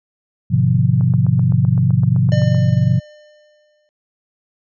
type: chord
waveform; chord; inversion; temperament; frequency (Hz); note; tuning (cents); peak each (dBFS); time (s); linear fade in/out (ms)
sine; G# diminished seventh; none; equal with one note detuned; 103.83 / 126.65 / 146.83 / 174.61; G#2 / B2 / D3 / F3; 0 / +44 / 0 / 0; -18 / -14 / -19 / -18; 0.5-3; 20
type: click train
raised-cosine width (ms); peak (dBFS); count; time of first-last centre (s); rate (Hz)
1; -21; 13; 1.01-2.546; 7.81
type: tone with exponential decay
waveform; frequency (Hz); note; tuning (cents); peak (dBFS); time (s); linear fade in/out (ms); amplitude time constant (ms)
square; 601; D5; +40; -21; 2.32-3.89; 0; 340
effects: resampled to 16000 Hz